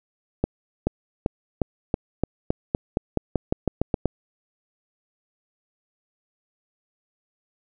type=accelerating click train; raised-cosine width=2 ms; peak=-7 dBFS; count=16; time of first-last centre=0.44-4.057 s; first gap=430 ms; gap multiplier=0.91; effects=none